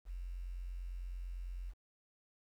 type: tone with quantisation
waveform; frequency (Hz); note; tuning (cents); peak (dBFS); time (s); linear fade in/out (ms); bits
sine; 44.47; F1; +32; -40; 0.05-1.74; 50; 11
effects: none